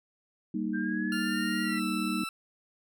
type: chord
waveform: sine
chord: Eb major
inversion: first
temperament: equal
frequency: 196 / 233.1 / 311.1 Hz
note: G3 / Bb3 / Eb4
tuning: 0 / 0 / 0 cents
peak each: -33 dBFS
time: 0.54-2.24 s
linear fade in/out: 5 ms
type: linear sweep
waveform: sine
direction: up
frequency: 1572 to 1975.5 Hz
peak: -35 dBFS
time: 0.73-1.8 s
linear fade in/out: 20 ms
type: tone with pitch glide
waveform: 20% pulse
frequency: 1400 to 1324.5 Hz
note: F6 to E6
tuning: +4 to +8 cents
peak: -29 dBFS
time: 1.12-2.29 s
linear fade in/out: 2 ms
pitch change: -96 cents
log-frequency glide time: 1.63-1.83 s
effects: none